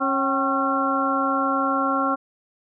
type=harmonic tone with a mistuned harmonic; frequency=272.3 Hz; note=C#4; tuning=31 cents flat; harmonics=1 / 2 / 3 / 4 / 5; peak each=-25 / -28 / -28 / -25 / -24 dBFS; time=0-2.16 s; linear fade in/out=20 ms; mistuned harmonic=3; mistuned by=-92 cents; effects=none